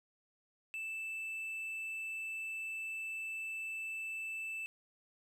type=tone; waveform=triangle; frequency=2642 Hz; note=E7; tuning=3 cents sharp; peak=-37 dBFS; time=0.74-4.66 s; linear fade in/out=0 ms; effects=none